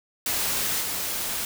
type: noise with level steps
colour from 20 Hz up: white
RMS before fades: -26 / -29 dBFS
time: 0.26-1.45 s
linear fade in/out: 2 ms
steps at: 0.8 s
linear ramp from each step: 20 ms
effects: none